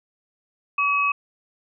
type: tone pair together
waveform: sine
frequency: 1140 / 2559 Hz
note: C#6 / D#7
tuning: +48 / +48 cents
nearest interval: octave + major second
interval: 1400 cents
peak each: -21 dBFS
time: 0.78-1.12 s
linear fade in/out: 5 ms
effects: none